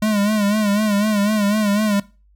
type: tone with vibrato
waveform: square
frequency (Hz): 208.5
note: G#3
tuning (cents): +7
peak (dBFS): -16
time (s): 0.02-2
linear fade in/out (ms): 5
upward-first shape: sine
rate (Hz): 4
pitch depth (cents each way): 71
effects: noise-tail reverb RT60 0.3 s tail -19 dB re dry + added 50 Hz sine -51 dBFS peak until 2.35 s